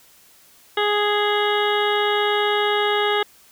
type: harmonic tone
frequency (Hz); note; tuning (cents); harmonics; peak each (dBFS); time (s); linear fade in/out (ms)
415.3; G#4; 0; 1 / 2 / 3 / 4 / 5 / 7 / 8 / 9; -21 / -24 / -26 / -27 / -28 / -29 / -30 / -31; 0.77-3.23; 5
effects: white hiss -52 dBFS RMS until 3.51 s